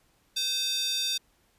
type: tone with high-pass filter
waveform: square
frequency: 518 Hz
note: C5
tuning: 17 cents flat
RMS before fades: -29 dBFS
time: 0.36-1.18 s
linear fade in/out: 10 ms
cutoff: 4000 Hz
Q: 6.2
effects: pink hiss -67 dBFS RMS until 1.58 s + resampled to 32000 Hz